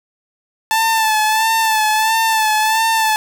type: tone with vibrato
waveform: sawtooth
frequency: 879 Hz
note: A5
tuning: 2 cents flat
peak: -9 dBFS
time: 0.71-3.16 s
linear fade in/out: 0 ms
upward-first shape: sine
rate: 1.5 Hz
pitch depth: 42 cents each way
effects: 7-bit